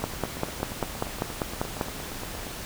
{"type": "two click trains", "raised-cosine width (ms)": 1, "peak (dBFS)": [-22, -11], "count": [22, 10], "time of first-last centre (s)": [[0.02, 2.468], [0.04, 1.812]], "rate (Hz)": [8.58, 5.08], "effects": ["pink hiss -37 dBFS RMS until 2.65 s"]}